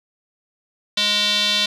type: tone with band-pass filter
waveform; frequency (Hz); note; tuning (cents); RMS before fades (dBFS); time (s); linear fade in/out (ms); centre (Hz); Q
square; 207.7; G#3; 0; -19; 0.97-1.66; 5; 3700; 4.3
effects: none